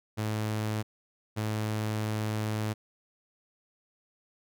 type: tone pair in turn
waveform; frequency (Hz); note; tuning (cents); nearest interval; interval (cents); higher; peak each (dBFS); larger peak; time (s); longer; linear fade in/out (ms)
sawtooth; 107.8 / 107.8; A2 / A2; -35 / -35; unison; 0; neither; -25; neither; 0.17-0.83 / 1.36-2.74; second; 20
effects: none